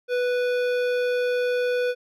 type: tone with hard clipping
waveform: sine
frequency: 493.5 Hz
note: B4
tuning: 1 cent flat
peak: -23 dBFS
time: 0.08-1.95 s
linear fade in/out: 50 ms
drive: 14 dB
effects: none